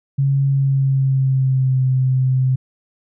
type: tone with pitch glide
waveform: sine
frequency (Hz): 137.7 to 129.97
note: C#3 to C3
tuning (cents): -11 to -11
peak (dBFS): -13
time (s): 0.18-2.56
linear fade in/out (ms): 10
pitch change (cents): -100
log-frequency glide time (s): 0.47-1.83
effects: none